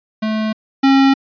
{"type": "tone pair in turn", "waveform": "square", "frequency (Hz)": [217.4, 271.2], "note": ["A3", "C#4"], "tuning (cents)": [-21, -38], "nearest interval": "major third", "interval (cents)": 383, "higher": "second", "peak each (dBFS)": [-17, -9], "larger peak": "second", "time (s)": [[0.22, 0.53], [0.83, 1.14]], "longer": "neither", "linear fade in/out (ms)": 10, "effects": ["resampled to 11025 Hz"]}